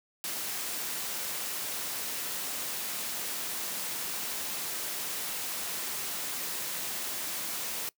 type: noise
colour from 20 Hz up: white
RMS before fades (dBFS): -35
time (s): 0.24-7.89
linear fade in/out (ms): 0
effects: noise-tail reverb RT60 0.1 s tail -22 dB re dry + high-pass 150 Hz 12 dB/octave